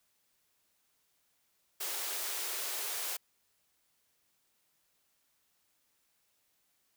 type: high-pass noise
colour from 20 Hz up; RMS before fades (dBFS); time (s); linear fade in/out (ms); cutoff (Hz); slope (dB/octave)
white; -37; 1.8-3.17; 10; 340; 96
effects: white hiss -75 dBFS RMS until 6.96 s